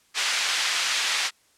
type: band-pass noise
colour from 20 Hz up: pink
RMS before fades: -25 dBFS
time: 0.14-1.31 s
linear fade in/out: 50 ms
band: 1800 to 6300 Hz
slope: 12 dB/octave
effects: white hiss -62 dBFS RMS until 1.57 s + low-pass 10000 Hz 12 dB/octave